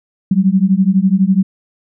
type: beating tone pair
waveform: sine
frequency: 185 / 197 Hz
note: F#3 / G3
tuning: 0 / +9 cents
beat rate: 12 Hz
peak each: -12 dBFS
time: 0.31-1.43 s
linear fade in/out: 5 ms
effects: none